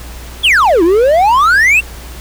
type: exponential two-way sweep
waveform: triangle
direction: down then up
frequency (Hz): 3573 to 320 to 2776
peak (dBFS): -4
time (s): 0.43-1.81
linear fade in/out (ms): 20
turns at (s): 0.83
effects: added 60 Hz sine -28 dBFS peak until 2.2 s + pink hiss -33 dBFS RMS until 2.2 s